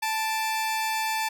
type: tone pair together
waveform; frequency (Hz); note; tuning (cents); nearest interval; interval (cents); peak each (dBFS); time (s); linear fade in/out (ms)
sawtooth; 879.9 / 2349; A5 / D7; 0 / 0; octave + perfect fourth; 1700; -22 / -31; 0.02-1.29; 10
effects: none